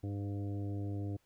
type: harmonic tone with a mistuned harmonic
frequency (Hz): 100.7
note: G2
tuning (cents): +47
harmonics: 1 / 2 / 3 / 4 / 5 / 6 / 7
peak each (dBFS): -36 / -49 / -42 / -51 / -52 / -59 / -56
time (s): 0.03-1.17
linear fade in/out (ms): 10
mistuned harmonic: 6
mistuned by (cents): -19
effects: pink hiss -74 dBFS RMS until 1.25 s